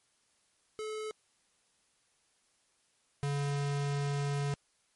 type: tone pair in turn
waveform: square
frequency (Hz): 431.8 / 142.28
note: A4 / C#3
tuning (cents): -33 / +45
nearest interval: octave + perfect fifth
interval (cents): 1922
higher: first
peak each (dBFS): -37 / -31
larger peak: second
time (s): 0.79-1.11 / 3.23-4.54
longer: second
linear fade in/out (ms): 0
effects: white hiss -72 dBFS RMS until 4.95 s + MP3 48 kbps